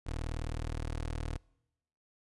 20% pulse tone, 39.34 Hz, D#1, 20 cents sharp, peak -30 dBFS, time 0.06-1.38 s, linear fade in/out 10 ms, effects noise-tail reverb RT60 0.9 s tail -25 dB re dry + resampled to 24000 Hz

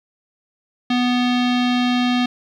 square tone with low-pass filter, 246.9 Hz, B3, in tune, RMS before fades -18 dBFS, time 0.9-2.26 s, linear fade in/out 5 ms, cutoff 3600 Hz, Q 2.7, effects 9-bit

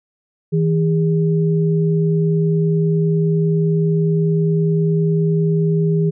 sine tone pair together, 161.28 / 406.4 Hz, E3 / G#4, -38 / -38 cents, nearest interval octave + major third, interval 1600 cents, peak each -14 / -20 dBFS, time 0.52-6.11 s, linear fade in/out 20 ms, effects none

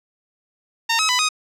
10% pulse tone with pitch steps, 916 / 1279 / 996 / 1251 Hz, A#5 / D#6 / B5 / D#6, -31 / +47 / +14 / +9 cents, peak -8 dBFS, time 0.89-1.29 s, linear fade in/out 10 ms, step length 100 ms, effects low-pass 9000 Hz 12 dB/octave

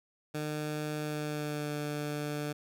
15% pulse tone with pitch glide, 151.4 to 148.11 Hz, D#3 to D3, -47 to +15 cents, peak -27 dBFS, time 0.34-2.53 s, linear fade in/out 10 ms, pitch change -38 cents, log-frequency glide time 0.99-1.73 s, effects none

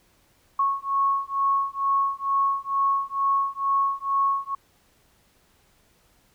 sine beating tone pair, 1100 / 1102.2 Hz, C#6 / C#6, -14 / -10 cents, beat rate 2.2 Hz, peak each -24 dBFS, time 0.59-4.55 s, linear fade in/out 5 ms, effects pink hiss -62 dBFS RMS until 6.34 s

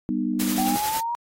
sine chord, G augmented, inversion none, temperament just, 196 / 245 / 306.2 Hz, G3 / B3 / D#4, 0 / -14 / -28 cents, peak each -28 / -25 / -27 dBFS, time 0.09-0.76 s, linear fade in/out 0 ms
white noise with tremolo, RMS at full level -28 dBFS, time 0.39-1.01 s, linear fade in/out 10 ms, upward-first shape triangle, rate 11 Hz, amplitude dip 45%
sine linear sweep, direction up, 754 to 959 Hz, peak -24 dBFS, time 0.58-1.15 s, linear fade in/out 0 ms
effects AAC 48 kbps

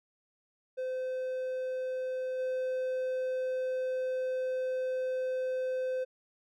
triangle tone with level steps, 514 Hz, C5, 31 cents flat, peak -30 / -28 dBFS, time 0.77-6.05 s, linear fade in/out 20 ms, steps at 2.38 s, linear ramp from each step 20 ms, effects none

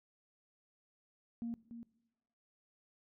sine tone with echo, 233.1 Hz, A#3, in tune, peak -36 dBFS, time 1.42-1.54 s, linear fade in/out 0 ms, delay 290 ms, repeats 1, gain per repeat -9 dB, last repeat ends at 1.83 s, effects noise-tail reverb RT60 1.0 s tail -21 dB re dry + tanh soft clip ceiling -33 dBFS

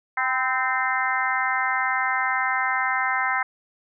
harmonic tone with a mistuned harmonic, 260 Hz, C4, 11 cents flat, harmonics 3 / 4 / 5 / 6 / 7 / 8, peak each -28 / -28 / -28 / -28 / -28 / -28 dBFS, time 0.17-3.43 s, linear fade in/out 5 ms, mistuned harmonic 4, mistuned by -37 cents, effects none

